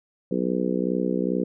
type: harmonic tone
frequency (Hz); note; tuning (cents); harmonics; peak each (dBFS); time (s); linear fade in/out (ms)
62.4; B1; +19; 3 / 4 / 5 / 6 / 7 / 8; -27 / -28 / -29 / -30 / -30 / -31; 0.31-1.44; 5
effects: none